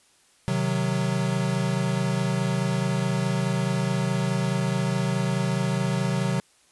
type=chord; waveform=square; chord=C diminished; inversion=none; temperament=equal; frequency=130.81 / 155.56 / 185 Hz; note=C3 / Eb3 / Gb3; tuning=0 / 0 / 0 cents; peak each=-27 / -30 / -27 dBFS; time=0.48-6.4 s; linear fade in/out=0 ms; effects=white hiss -60 dBFS RMS until 6.71 s + resampled to 24000 Hz